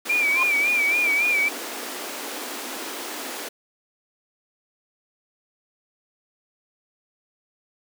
pink high-pass noise, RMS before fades -33 dBFS, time 0.05-3.49 s, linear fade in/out 10 ms, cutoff 250 Hz, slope 48 dB/octave
sine tone with vibrato, 2349 Hz, D7, in tune, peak -18 dBFS, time 0.09-1.49 s, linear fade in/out 10 ms, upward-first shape sine, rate 3.6 Hz, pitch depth 72 cents each way
triangle tone with exponential growth, 1046.5 Hz, C6, in tune, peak -17 dBFS, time 0.27-0.43 s, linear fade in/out 2 ms, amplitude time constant 33 ms
effects none

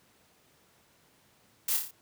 blue noise with echo, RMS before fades -29 dBFS, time 1.68-1.77 s, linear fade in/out 5 ms, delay 28 ms, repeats 5, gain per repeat -4 dB, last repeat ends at 1.91 s, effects pink hiss -64 dBFS RMS until 2.01 s + high-pass 100 Hz 12 dB/octave

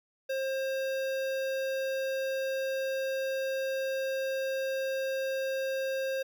square tone with notch filter, 533 Hz, C5, 32 cents sharp, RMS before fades -32 dBFS, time 0.29-6.23 s, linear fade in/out 10 ms, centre 8400 Hz, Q 0.98, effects none

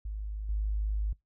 sine tone with level steps, 52.1 Hz, G#1, 6 cents sharp, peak -33 / -27 dBFS, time 0.05-1.13 s, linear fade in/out 5 ms, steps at 0.49 s, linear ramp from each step 2 ms, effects noise-tail reverb RT60 0.2 s tail -25 dB re dry

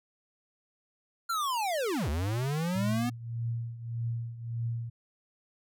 square linear two-way sweep, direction down then up, 1402 to 69.3 to 248.5 Hz, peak -29 dBFS, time 1.29-3.1 s, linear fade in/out 10 ms, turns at 2.09 s
sine tone with tremolo, 116.54 Hz, A#2, in tune, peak -28 dBFS, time 2.75-4.9 s, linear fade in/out 10 ms, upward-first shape triangle, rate 1.7 Hz, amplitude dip 80%
effects none

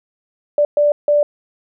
sine tone bursts at uneven times, 587.3 Hz, D5, in tune, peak -10 dBFS, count 3, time 0.58-0.65 / 0.77-0.92 / 1.08-1.23 s, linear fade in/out 2 ms, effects none

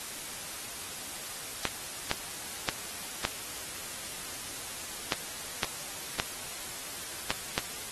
clicks, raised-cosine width 0.2 ms, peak -8 dBFS, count 9, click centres 1.653 / 2.114 / 2.688 / 3.251 / 5.122 / 5.632 / 6.199 / 7.305 / 7.579 s, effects white hiss -40 dBFS RMS until 7.91 s + AAC 32 kbps

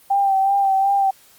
sine tone with vibrato, 784 Hz, G5, in tune, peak -14 dBFS, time 0.1-1.11 s, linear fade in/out 10 ms, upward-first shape sine, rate 2.7 Hz, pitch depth 32 cents each way, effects white hiss -51 dBFS RMS until 1.38 s + Opus 32 kbps

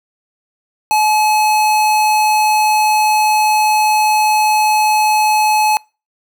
square tone, 855 Hz, A5, 50 cents flat, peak -11 dBFS, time 0.91-5.77 s, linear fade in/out 0 ms, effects noise-tail reverb RT60 0.3 s tail -26 dB re dry

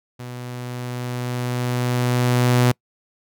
sawtooth tone with level ramp, 123.47 Hz, B2, in tune, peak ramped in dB -28 to -9 dBFS, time 0.19-2.72 s, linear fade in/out 10 ms, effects noise-tail reverb RT60 0.1 s tail -26 dB re dry

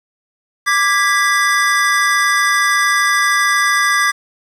square chord, G# diminished, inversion second, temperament equal with one note detuned, 1174.7 / 1646.9 / 1975.5 Hz, D6 / G#6 / B6, 0 / -15 / 0 cents, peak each -17 dBFS, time 0.66-4.12 s, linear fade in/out 20 ms, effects low-pass 10000 Hz 12 dB/octave + 7-bit

